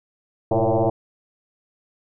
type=tone with frequency modulation; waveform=sine; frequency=103.83 Hz; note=G#2; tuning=in tune; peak=-16 dBFS; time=0.51-0.9 s; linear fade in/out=5 ms; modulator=112 Hz; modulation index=6.4; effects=none